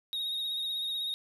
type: tone with vibrato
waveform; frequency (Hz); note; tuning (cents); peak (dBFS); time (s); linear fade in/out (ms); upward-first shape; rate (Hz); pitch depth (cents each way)
triangle; 3748; A#7; +9; -30; 0.13-1.14; 0; triangle; 16; 41
effects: none